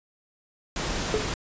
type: noise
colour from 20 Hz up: pink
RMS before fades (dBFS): -29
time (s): 0.76-1.34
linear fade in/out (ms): 2
type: tone with exponential decay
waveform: triangle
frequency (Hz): 430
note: A4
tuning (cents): -40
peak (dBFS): -16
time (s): 1.14-1.3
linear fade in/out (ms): 1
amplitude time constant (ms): 33
effects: resampled to 16000 Hz